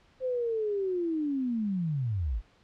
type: linear sweep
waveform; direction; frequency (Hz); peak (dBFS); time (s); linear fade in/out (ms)
sine; down; 523.3 to 42.62; -27; 0.2-2.42; 50
effects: pink hiss -62 dBFS RMS until 2.63 s + low-pass 4000 Hz 12 dB/octave